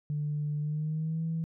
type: tone with pitch glide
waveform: sine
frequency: 148.5 to 162.88 Hz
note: D3 to E3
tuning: +20 to -20 cents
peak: -28 dBFS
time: 0.1-1.44 s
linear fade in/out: 0 ms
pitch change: +160 cents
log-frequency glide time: 0.6-1.23 s
effects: tanh soft clip ceiling -24 dBFS